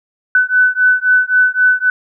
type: beating tone pair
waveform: sine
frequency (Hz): 1500 / 1503.8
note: F#6 / F#6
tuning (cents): +23 / +28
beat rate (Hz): 3.8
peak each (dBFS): -12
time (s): 0.35-1.9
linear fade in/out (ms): 2
effects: none